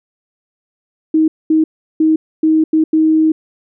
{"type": "tone bursts at uneven times", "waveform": "sine", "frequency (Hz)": 315.5, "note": "D#4", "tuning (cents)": 24, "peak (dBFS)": -8, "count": 6, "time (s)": [[1.14, 1.28], [1.5, 1.64], [2, 2.16], [2.43, 2.64], [2.73, 2.84], [2.93, 3.32]], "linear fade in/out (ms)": 5, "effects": []}